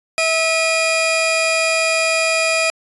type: tone pair together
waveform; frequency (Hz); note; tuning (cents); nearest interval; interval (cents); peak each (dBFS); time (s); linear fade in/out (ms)
sawtooth; 647.9 / 2446; E5 / D#7; -30 / -30; octave + major seventh; 2300; -14; 0.18-2.7; 0
effects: resampled to 24000 Hz